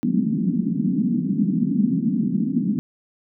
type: band-pass noise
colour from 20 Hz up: white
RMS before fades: -21 dBFS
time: 0.03-2.79 s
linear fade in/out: 0 ms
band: 170 to 260 Hz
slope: 48 dB/octave
effects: none